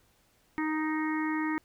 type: harmonic tone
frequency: 311.1 Hz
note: D#4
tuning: in tune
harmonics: 1 / 3 / 4 / 5 / 6 / 7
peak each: -29 / -37 / -40 / -46 / -37 / -41 dBFS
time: 0.58-1.58 s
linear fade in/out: 0 ms
effects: pink hiss -67 dBFS RMS until 1.64 s